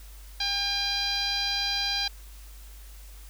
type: tone with low-pass filter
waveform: 10% pulse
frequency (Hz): 803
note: G5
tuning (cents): +41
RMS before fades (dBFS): -28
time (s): 0.4-2.08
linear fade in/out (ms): 5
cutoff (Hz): 4600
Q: 4.8
effects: added 50 Hz sine -43 dBFS peak until 3.29 s + white hiss -53 dBFS RMS until 3.29 s